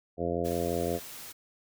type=harmonic tone; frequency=85.7 Hz; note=F2; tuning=32 cents flat; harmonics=1 / 2 / 3 / 4 / 5 / 6 / 7 / 8; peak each=-38 / -37 / -37 / -36 / -34 / -34 / -38 / -36 dBFS; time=0.17-1 s; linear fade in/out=50 ms
type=noise; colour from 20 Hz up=white; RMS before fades=-44 dBFS; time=0.44-1.33 s; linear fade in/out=20 ms
effects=none